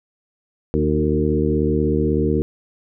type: harmonic tone with a mistuned harmonic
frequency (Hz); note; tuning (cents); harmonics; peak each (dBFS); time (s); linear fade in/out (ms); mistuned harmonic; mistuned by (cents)
76.2; D#2; -36; 1 / 2 / 3 / 4 / 5 / 6; -23 / -23 / -23 / -23 / -23 / -23; 0.74-2.42; 0; 5; -26
effects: none